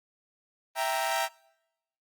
sawtooth chord, E diminished, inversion none, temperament equal, 659.3 / 784 / 932.3 Hz, E5 / G5 / Bb5, 0 / 0 / 0 cents, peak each -27 dBFS, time 0.75-1.29 s, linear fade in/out 50 ms, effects noise-tail reverb RT60 0.9 s tail -25 dB re dry + Opus 32 kbps

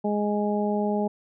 harmonic tone, 207.7 Hz, G#3, in tune, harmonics 1 / 2 / 3 / 4, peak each -25 / -28 / -30 / -31 dBFS, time 0.04-1.08 s, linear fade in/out 10 ms, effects none

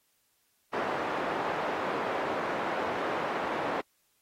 pink band-pass noise, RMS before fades -32 dBFS, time 0.73-3.81 s, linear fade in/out 5 ms, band 430 to 1300 Hz, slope 12 dB/octave, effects white hiss -72 dBFS RMS until 4.21 s + AAC 48 kbps

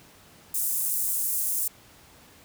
pink high-pass noise, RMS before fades -27 dBFS, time 0.54-1.68 s, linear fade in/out 5 ms, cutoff 8700 Hz, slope 24 dB/octave, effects pink hiss -53 dBFS RMS until 2.44 s + high-pass 60 Hz 12 dB/octave

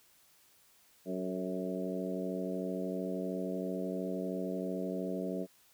harmonic tone with a mistuned harmonic, 93 Hz, F#2, 9 cents sharp, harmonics 2 / 3 / 4 / 5 / 6 / 7, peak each -38 / -40 / -41 / -42 / -43 / -43 dBFS, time 1.05-5.47 s, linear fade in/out 50 ms, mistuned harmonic 5, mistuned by -38 cents, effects white hiss -65 dBFS RMS until 5.73 s

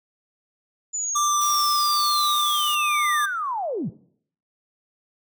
sine linear sweep, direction down, 7030 to 103.8 Hz, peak -24 dBFS, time 0.93-3.9 s, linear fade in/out 20 ms
square tone with pitch glide, 1181 to 1195.4 Hz, D6 to D6, +9 to +30 cents, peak -21 dBFS, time 1.15-3.26 s, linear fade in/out 10 ms, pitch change +21 cents, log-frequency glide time 1.77-3.06 s
blue noise, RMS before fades -33 dBFS, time 1.41-2.75 s, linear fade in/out 2 ms
effects noise-tail reverb RT60 0.6 s tail -18 dB re dry

